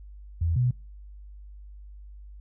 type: tone pair in turn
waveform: sine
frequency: 83.2 / 124.31 Hz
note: E2 / B2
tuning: +17 / +12 cents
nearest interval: perfect fifth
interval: 695 cents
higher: second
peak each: -22 / -20 dBFS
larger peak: second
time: 0.41-0.56 / 0.56-0.71 s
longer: neither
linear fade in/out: 5 ms
effects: noise-tail reverb RT60 0.3 s tail -25 dB re dry + added 50 Hz sine -42 dBFS peak until 2.4 s